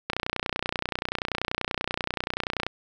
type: click train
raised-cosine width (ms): 0.3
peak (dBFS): -10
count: 79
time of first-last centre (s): 0.1-2.666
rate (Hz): 30.4
effects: none